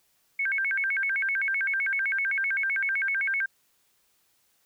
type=tone with vibrato; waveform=sine; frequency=1864.7 Hz; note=A#6; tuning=in tune; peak=-24 dBFS; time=0.39-3.46 s; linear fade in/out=5 ms; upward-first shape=square; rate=7.8 Hz; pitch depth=290 cents each way; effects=white hiss -68 dBFS RMS until 4.65 s